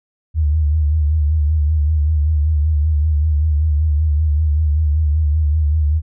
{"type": "tone with vibrato", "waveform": "sine", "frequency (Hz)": 76.1, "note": "D#2", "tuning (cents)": -38, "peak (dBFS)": -12, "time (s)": [0.34, 6.02], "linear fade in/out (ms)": 50, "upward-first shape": "sine", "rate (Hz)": 5.2, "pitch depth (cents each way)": 74, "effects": []}